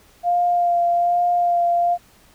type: tone with vibrato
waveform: sine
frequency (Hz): 698.5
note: F5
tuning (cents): 0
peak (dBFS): -15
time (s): 0.23-1.98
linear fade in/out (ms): 50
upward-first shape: sine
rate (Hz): 1.2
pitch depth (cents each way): 16
effects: pink hiss -53 dBFS RMS until 2.34 s